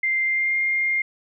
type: tone with pitch glide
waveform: sine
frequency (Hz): 2093 to 2117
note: C7 to C7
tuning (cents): 0 to +20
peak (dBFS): -19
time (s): 0.03-1.02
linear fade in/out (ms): 5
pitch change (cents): +20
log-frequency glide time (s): 0.24-0.57
effects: none